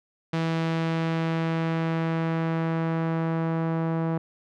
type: tone with low-pass filter sweep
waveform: sawtooth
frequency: 163.5 Hz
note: E3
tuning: 14 cents flat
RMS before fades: -26 dBFS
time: 0.33-4.18 s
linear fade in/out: 5 ms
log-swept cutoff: 3900 to 1100 Hz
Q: 0.85
effects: none